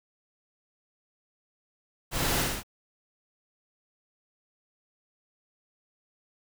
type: noise with echo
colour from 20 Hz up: pink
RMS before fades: -29 dBFS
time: 2.11-2.46 s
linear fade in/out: 50 ms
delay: 58 ms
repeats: 3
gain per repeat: -2 dB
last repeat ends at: 2.634 s
effects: none